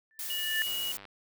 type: tone with exponential growth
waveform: sine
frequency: 1767 Hz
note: A6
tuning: 7 cents sharp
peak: -25 dBFS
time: 0.11-0.62 s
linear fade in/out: 0 ms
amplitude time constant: 110 ms
type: noise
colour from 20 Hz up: blue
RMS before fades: -37 dBFS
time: 0.19-0.97 s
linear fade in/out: 2 ms
type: tone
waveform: sine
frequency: 2906 Hz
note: F#7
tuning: 32 cents flat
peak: -32 dBFS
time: 0.3-0.92 s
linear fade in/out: 2 ms
type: click train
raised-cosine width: 0.3 ms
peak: -31 dBFS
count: 39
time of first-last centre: 0.67-1.053 s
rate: 99.3 Hz
effects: none